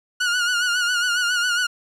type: tone with vibrato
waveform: sawtooth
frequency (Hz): 1445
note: F#6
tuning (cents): -41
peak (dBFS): -15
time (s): 0.2-1.67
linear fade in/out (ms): 10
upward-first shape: sine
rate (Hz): 7.3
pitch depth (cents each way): 57
effects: low-pass 8000 Hz 12 dB/octave + 9-bit